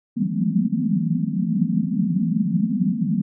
pink band-pass noise, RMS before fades -21 dBFS, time 0.16-3.22 s, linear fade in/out 10 ms, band 160 to 250 Hz, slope 96 dB/octave, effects none

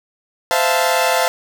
sawtooth chord, F major seventh, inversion second, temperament equal with one note detuned, 517.2 / 659.3 / 698.5 / 880 Hz, C5 / E5 / F5 / A5, -20 / 0 / 0 / 0 cents, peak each -16 dBFS, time 0.51-1.28 s, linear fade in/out 0 ms, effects none

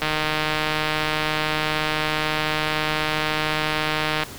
click train, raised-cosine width 0.3 ms, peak -6 dBFS, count 650, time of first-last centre 0.02-4.234 s, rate 154 Hz, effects pink hiss -38 dBFS RMS until 4.38 s

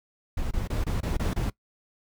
brown noise bursts, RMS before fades -27 dBFS, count 7, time 0.37-1.5 s, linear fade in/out 5 ms, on 140 ms, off 25 ms, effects noise-tail reverb RT60 0.1 s tail -21 dB re dry

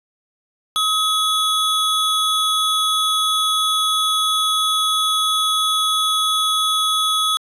square tone pair together, 1270 / 3393 Hz, D#6 / G#7, +35 / +36 cents, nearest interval octave + perfect fourth, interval 1701 cents, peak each -20 / -19 dBFS, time 0.76-7.37 s, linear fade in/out 0 ms, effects resampled to 32000 Hz

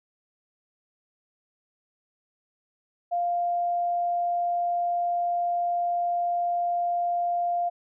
sine tone, 698.5 Hz, F5, in tune, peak -23 dBFS, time 3.11-7.7 s, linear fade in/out 20 ms, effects none

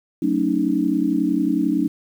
sine chord, D# half-diminished seventh, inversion first, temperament just, 186.68 / 224 / 280 / 311.1 Hz, F#3 / A3 / C#4 / D#4, +16 / +31 / +18 / 0 cents, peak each -25 / -25 / -21 / -21 dBFS, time 0.22-1.88 s, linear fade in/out 5 ms, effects 8-bit

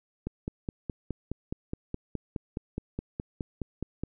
click train, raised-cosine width 3 ms, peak -19 dBFS, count 19, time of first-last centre 0.27-4.036 s, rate 4.78 Hz, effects none

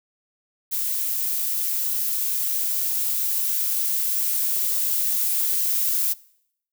violet noise with level ramp, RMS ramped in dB -25 to -22 dBFS, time 0.71-6.14 s, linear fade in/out 20 ms, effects noise-tail reverb RT60 0.7 s tail -22 dB re dry

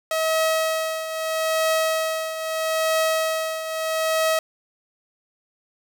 sawtooth tone with tremolo, 640 Hz, D#5, 49 cents sharp, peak -14 dBFS, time 0.11-4.39 s, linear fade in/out 2 ms, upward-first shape triangle, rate 0.78 Hz, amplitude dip 70%, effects none

